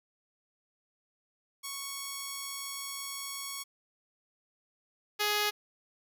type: tone pair in turn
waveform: 5% pulse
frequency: 1108.7 / 417.5 Hz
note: C#6 / G#4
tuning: 0 / +9 cents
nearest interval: octave + perfect fourth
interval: 1691 cents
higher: first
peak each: -25 / -16 dBFS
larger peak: second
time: 1.63-3.64 / 5.19-5.51 s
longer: first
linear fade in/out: 20 ms
effects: none